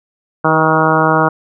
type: harmonic tone with a mistuned harmonic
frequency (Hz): 158.2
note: D#3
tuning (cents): +29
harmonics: 1 / 2 / 3 / 4 / 5 / 6 / 7 / 8 / 9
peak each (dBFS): -18 / -18 / -18 / -18 / -18 / -18 / -18 / -18 / -18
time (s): 0.44-1.29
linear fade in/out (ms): 10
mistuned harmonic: 3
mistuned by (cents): +17
effects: none